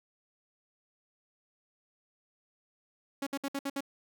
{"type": "tone bursts", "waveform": "sawtooth", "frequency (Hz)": 277.2, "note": "C#4", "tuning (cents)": 0, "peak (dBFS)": -28, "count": 6, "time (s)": [3.22, 3.807], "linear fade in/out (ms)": 5, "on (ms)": 47, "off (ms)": 61, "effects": []}